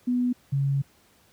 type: tone pair in turn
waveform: sine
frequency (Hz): 246.9 / 138.57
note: B3 / C#3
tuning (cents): 0 / 0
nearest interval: minor seventh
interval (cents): 1000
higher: first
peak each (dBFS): -21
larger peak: neither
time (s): 0.07-0.33 / 0.52-0.82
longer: second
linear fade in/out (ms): 10
effects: pink hiss -60 dBFS RMS until 1.32 s + high-pass 60 Hz 12 dB/octave